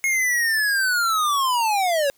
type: linear sweep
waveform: square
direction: down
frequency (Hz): 2172 to 541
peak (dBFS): -19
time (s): 0.04-2.1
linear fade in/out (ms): 0
effects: white hiss -61 dBFS RMS until 2.17 s